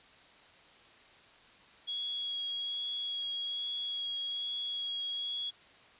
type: tone with vibrato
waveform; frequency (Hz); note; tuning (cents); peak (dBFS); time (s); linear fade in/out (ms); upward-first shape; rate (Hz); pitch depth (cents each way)
sine; 3322; G#7; 0; -33; 1.87-5.51; 20; sine; 1.2; 13
effects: white hiss -58 dBFS RMS until 5.99 s + resampled to 8000 Hz